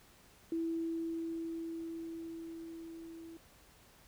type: tone with level ramp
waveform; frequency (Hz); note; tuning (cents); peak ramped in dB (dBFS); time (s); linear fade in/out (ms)
sine; 329.6; E4; 0; -32 to -47; 0.52-3.37; 2
effects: pink hiss -62 dBFS RMS until 4.07 s

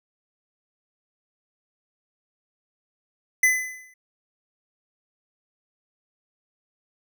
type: tone with exponential decay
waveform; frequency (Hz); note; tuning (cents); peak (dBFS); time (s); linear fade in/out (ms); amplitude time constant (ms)
square; 2017; B6; +36; -14; 3.43-3.94; 5; 110
effects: none

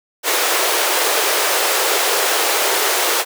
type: high-pass noise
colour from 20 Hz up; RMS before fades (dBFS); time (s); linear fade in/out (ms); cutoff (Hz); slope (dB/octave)
pink; -17; 0.23-3.25; 50; 370; 48
effects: none

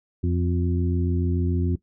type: harmonic tone with a mistuned harmonic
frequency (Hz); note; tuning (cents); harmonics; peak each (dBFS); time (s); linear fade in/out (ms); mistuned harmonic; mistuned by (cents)
86.9; F2; -8; 1 / 2 / 3 / 4; -22 / -28 / -29 / -31; 0.23-1.76; 10; 4; +35
effects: noise-tail reverb RT60 0.1 s tail -17 dB re dry

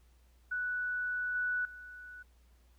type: tone with level steps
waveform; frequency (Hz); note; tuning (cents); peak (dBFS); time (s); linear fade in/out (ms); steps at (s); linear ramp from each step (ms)
sine; 1480; F#6; 0; -32 / -30 / -46; 0.51-2.23; 10; 1.35 / 1.65; 2
effects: added 60 Hz sine -61 dBFS peak until 2.78 s + pink hiss -72 dBFS RMS until 2.78 s

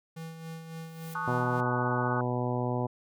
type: tone with tremolo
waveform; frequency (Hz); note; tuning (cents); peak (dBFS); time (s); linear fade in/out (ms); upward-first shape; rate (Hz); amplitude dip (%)
square; 162.9; E3; -20; -38; 0.16-1.61; 10; sine; 3.6; 50
type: noise with exponential growth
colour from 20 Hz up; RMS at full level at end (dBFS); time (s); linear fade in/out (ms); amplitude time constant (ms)
blue; -46; 0.63-1.14; 2; 110
type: chord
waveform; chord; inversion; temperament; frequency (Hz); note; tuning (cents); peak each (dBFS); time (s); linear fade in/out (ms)
sine; D# half-diminished seventh; second; equal; 880 / 1108.7 / 1244.5 / 1480; A5 / C#6 / D#6 / F#6; 0 / 0 / 0 / 0; -36; 1.15-2.21; 2
type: harmonic tone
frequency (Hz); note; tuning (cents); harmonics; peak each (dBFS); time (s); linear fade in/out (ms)
123.47; B2; 0; 1 / 2 / 3 / 4 / 5 / 6 / 7 / 8; -31 / -34 / -36 / -37 / -38 / -39 / -39 / -40; 1.27-2.87; 10
effects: none

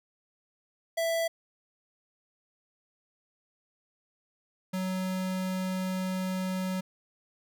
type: tone pair in turn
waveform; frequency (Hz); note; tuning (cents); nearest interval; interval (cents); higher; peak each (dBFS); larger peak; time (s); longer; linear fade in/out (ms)
square; 662 / 186.41; E5 / F#3; +7 / +13; octave + minor seventh; 2194; first; -27 / -30; first; 0.97-1.28 / 4.73-6.81; second; 10
effects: none

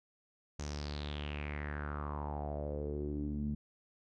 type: tone with low-pass filter sweep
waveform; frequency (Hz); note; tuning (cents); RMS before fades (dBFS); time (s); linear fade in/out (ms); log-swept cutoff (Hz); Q
sawtooth; 73.5; D2; +2; -39; 0.59-3.55; 5; 6500 to 200; 5.3
effects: none

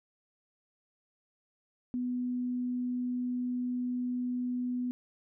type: tone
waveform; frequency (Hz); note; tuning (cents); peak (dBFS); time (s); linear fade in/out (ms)
sine; 247.9; B3; +7; -30; 1.94-4.91; 0
effects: none

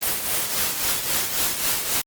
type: noise with tremolo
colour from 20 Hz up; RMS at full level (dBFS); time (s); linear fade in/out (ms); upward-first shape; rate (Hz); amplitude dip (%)
white; -21; 0.01-2.02; 20; triangle; 3.7; 60
effects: Opus 24 kbps

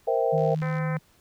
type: chord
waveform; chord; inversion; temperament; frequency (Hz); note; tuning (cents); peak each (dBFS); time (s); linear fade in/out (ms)
sine; C dominant seventh; third; equal; 466.2 / 523.3 / 659.3 / 784; Bb4 / C5 / E5 / G5; 0 / 0 / 0 / 0; -25 / -26 / -27 / -29; 0.07-0.55; 10
type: tone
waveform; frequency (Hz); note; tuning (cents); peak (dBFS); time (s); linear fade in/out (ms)
sine; 156.1; D#3; +6; -25; 0.32-0.99; 20
type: click train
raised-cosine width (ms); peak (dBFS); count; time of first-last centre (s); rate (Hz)
0.2; -32; 30; 0.38-0.783; 71.9
type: harmonic tone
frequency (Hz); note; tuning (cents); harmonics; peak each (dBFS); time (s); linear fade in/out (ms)
256.7; C4; -33; 2 / 3 / 4 / 5 / 6 / 7 / 8 / 9; -34 / -40 / -39 / -40 / -41 / -41 / -43 / -46; 0.62-0.97; 0
effects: pink hiss -61 dBFS RMS until 1.2 s

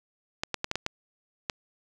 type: clicks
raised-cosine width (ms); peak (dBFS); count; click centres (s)
0.2; -11; 7; 0.435 / 0.543 / 0.644 / 0.714 / 0.756 / 0.864 / 1.498
effects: none

